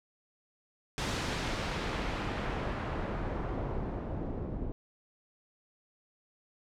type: noise with low-pass filter sweep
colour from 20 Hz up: pink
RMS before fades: -35 dBFS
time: 0.98-4.72 s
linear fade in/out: 0 ms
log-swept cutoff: 6600 to 400 Hz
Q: 0.71
effects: none